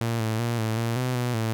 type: tone with pitch steps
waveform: sawtooth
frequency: 115.8 / 110.7 / 118 / 110.9 / 115.9 / 126.6 / 122.6 / 112.4 Hz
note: A#2 / A2 / A#2 / A2 / A#2 / B2 / B2 / A2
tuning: -11 / +11 / +22 / +14 / -10 / +43 / -12 / +37 cents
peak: -20 dBFS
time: 0.01-1.53 s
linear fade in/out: 0 ms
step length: 190 ms
effects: none